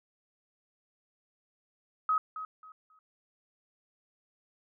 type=tone with echo; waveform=sine; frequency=1269 Hz; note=D#6; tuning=34 cents sharp; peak=-24 dBFS; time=2.09-2.18 s; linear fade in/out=2 ms; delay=270 ms; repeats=3; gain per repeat=-12 dB; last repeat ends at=2.99 s; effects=none